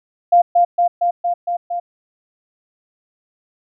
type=tone with echo; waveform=sine; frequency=698.5 Hz; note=F5; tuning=in tune; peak=-7 dBFS; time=0.32-0.42 s; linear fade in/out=10 ms; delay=230 ms; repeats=6; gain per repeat=-2 dB; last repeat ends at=1.8 s; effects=none